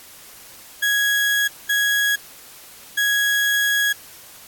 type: tone bursts at uneven times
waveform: 35% pulse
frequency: 1661 Hz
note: G#6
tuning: in tune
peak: -15 dBFS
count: 3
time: 0.82-1.48 / 1.69-2.16 / 2.97-3.93 s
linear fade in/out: 10 ms
effects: white hiss -43 dBFS RMS until 4.47 s + AAC 64 kbps